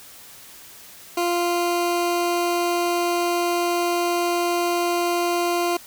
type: tone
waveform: 20% pulse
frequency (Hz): 347.9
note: F4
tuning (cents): -7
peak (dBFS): -15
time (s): 1.17-5.77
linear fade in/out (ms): 5
effects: white hiss -44 dBFS RMS until 5.86 s